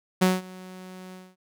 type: tone with ADSR envelope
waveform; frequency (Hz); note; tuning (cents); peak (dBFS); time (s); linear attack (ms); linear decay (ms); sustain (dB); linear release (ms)
sawtooth; 185; F#3; 0; -12; 0.21-1.36; 13; 190; -24; 230
effects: none